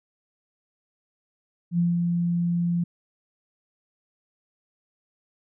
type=tone with ADSR envelope; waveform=sine; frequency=172.5 Hz; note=F3; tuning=21 cents flat; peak=-18 dBFS; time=1.71-2.84 s; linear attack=75 ms; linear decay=180 ms; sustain=-3 dB; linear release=7 ms; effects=none